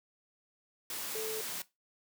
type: tone in noise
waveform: sine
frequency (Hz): 438.7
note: A4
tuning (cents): -5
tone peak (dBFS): -36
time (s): 1.15-1.41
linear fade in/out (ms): 2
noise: white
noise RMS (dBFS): -39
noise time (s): 0.9-1.62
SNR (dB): 0
effects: noise-tail reverb RT60 0.2 s tail -18 dB re dry + high-pass 150 Hz 12 dB/octave